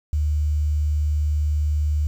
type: tone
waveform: sine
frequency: 75 Hz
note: D2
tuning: 37 cents sharp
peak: -18 dBFS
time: 0.13-2.07 s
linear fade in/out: 0 ms
effects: 8-bit